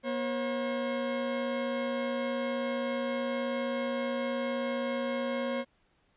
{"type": "tone pair together", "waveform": "40% pulse", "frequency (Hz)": [240.5, 540], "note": ["B3", "C#5"], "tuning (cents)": [-46, -45], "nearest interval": "octave + major second", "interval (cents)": 1401, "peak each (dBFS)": [-33, -31], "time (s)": [0.03, 5.65], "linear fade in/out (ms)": 50, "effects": ["pink hiss -70 dBFS RMS until 6.16 s", "resampled to 8000 Hz"]}